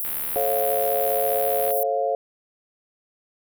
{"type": "high-pass noise", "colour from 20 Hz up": "pink", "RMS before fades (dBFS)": -28, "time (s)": [0, 1.83], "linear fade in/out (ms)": 0, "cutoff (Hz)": 11000, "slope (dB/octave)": 48}
{"type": "click train", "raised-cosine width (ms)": 0.3, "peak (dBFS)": -21, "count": 125, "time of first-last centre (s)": [0.05, 1.706], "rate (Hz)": 74.9}
{"type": "chord", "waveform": "sine", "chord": "A augmented", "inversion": "none", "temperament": "equal with one note detuned", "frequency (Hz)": [440, 545.2, 698.5], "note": ["A4", "C#5", "E#5"], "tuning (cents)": [0, -29, 0], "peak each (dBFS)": [-27, -24, -24], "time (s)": [0.36, 2.15], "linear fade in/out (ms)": 0}
{"effects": []}